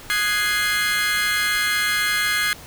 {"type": "chord", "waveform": "30% pulse", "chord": "Ab dominant seventh", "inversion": "second", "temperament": "equal", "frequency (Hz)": [1244.5, 1480, 1661.2, 2093], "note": ["Eb6", "Gb6", "Ab6", "C7"], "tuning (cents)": [0, 0, 0, 0], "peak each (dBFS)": [-26, -25, -20, -20], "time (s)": [0.1, 2.53], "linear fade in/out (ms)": 0, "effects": ["pink hiss -41 dBFS RMS until 2.66 s"]}